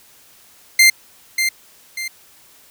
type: tone with echo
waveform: sawtooth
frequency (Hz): 2093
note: C7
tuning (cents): 0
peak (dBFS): -4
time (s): 0.79-0.9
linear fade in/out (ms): 5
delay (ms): 590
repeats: 2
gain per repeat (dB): -8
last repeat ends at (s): 2.08
effects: white hiss -49 dBFS RMS until 2.7 s